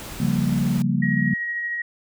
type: noise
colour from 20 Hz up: pink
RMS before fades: -36 dBFS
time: 0-0.82 s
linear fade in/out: 0 ms
type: chord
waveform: sine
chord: G half-diminished seventh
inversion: second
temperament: equal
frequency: 138.59 / 174.61 / 196 / 233.1 Hz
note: Db3 / F3 / G3 / Bb3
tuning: 0 / 0 / 0 / 0 cents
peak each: -24 dBFS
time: 0.2-1.34 s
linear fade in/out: 5 ms
type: tone with tremolo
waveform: sine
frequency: 1896 Hz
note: A#6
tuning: 29 cents sharp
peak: -23 dBFS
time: 1.02-1.82 s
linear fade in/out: 5 ms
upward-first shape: sine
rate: 13 Hz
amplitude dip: 25%
effects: none